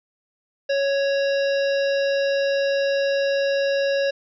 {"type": "harmonic tone", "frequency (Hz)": 554.4, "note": "C#5", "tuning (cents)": 0, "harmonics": [1, 3, 5, 7, 9, 10], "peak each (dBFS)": [-19, -29, -33, -36, -38, -39], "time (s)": [0.69, 4.11], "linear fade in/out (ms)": 10, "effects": []}